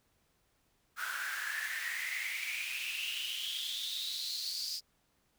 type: noise with high-pass filter sweep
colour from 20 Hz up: pink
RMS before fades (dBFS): -38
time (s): 0.96-4.81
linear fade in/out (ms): 50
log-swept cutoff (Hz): 1400 to 4900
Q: 9.3
effects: pink hiss -74 dBFS RMS until 5.38 s